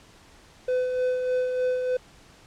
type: tone with tremolo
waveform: triangle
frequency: 505 Hz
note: B4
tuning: 39 cents sharp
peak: -19 dBFS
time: 0.68-1.97 s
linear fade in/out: 5 ms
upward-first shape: sine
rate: 3.3 Hz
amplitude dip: 40%
effects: pink hiss -53 dBFS RMS until 2.46 s + low-pass 8000 Hz 12 dB/octave